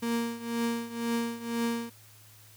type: tone with tremolo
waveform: 35% pulse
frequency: 233.1 Hz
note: A#3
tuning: in tune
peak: -24 dBFS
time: 0.02-1.9 s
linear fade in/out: 10 ms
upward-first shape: triangle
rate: 2 Hz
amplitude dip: 85%
effects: added 107 Hz sine -56 dBFS peak until 2.56 s + white hiss -56 dBFS RMS until 2.56 s